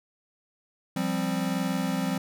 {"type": "chord", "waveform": "square", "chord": "F suspended second", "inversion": "none", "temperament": "equal", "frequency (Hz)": [174.61, 196, 261.6], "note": ["F3", "G3", "C4"], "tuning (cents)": [0, 0, 0], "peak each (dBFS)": -31, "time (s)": [0.96, 2.18], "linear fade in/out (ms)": 5, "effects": []}